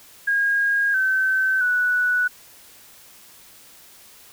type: tone with pitch steps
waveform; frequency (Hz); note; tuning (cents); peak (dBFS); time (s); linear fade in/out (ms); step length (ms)
sine; 1630 / 1537 / 1478; G#6 / G6 / F#6; -33 / -35 / -2; -17; 0.27-2.28; 10; 670
effects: white hiss -48 dBFS RMS until 4.32 s